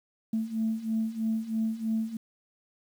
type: beating tone pair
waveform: sine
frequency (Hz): 220 / 223.1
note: A3 / A3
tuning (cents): 0 / +24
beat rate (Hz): 3.1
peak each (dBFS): -31 / -28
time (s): 0.33-2.17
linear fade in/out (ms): 5
effects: tanh soft clip ceiling -20 dBFS + 9-bit